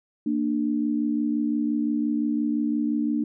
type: tone pair together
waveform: sine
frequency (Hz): 230.9 / 296.7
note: A#3 / D4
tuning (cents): -16 / +18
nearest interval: major third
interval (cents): 434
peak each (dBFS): -25 / -24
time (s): 0.26-3.24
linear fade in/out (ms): 5
effects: none